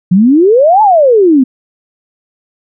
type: exponential two-way sweep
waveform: sine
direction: up then down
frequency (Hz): 171.5 to 887 to 247.2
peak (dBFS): -3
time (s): 0.11-1.44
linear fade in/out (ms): 10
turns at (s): 0.82
effects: none